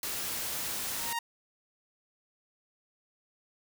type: noise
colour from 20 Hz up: white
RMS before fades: -35 dBFS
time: 0.03-1.13 s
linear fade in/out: 2 ms
type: tone with exponential growth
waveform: sawtooth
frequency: 932.3 Hz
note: A#5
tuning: in tune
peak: -25 dBFS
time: 0.78-1.19 s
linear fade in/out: 5 ms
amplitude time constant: 87 ms
effects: none